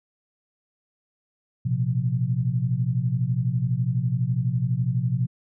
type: chord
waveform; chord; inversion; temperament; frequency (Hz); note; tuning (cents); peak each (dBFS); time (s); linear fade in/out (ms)
sine; Bb suspended second; none; equal with one note detuned; 116.54 / 128.57 / 174.61; Bb2 / C3 / F3; 0 / -30 / 0; -26 / -23 / -29; 1.65-5.27; 10
effects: none